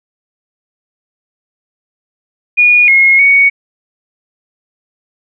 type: tone with pitch steps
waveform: sine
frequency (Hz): 2446 / 2159 / 2232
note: D#7 / C#7 / C#7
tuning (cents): -30 / -46 / +11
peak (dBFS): -4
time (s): 2.57-3.5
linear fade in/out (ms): 20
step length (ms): 310
effects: none